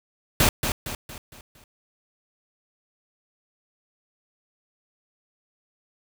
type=noise with echo; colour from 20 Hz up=pink; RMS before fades=-18 dBFS; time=0.4-0.49 s; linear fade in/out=2 ms; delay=230 ms; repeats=5; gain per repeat=-7 dB; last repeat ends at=1.64 s; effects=none